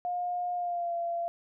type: tone with pitch glide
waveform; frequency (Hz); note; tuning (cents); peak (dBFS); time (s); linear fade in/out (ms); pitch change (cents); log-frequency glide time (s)
sine; 712 to 684.6; F5 to F5; +33 to -35; -29; 0.05-1.28; 0; -68; 0.54-0.94
effects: none